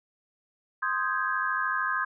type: chord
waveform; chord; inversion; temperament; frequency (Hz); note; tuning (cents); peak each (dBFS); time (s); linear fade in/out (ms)
sine; Ab major seventh; first; equal; 1046.5 / 1244.5 / 1568 / 1661.2; C6 / Eb6 / G6 / Ab6; 0 / 0 / 0 / 0; -31; 0.82-2.05; 10
effects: none